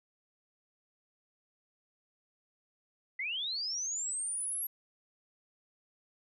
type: linear sweep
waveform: sine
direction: up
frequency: 1972 to 11560 Hz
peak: -33 dBFS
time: 3.19-4.67 s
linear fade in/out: 5 ms
effects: none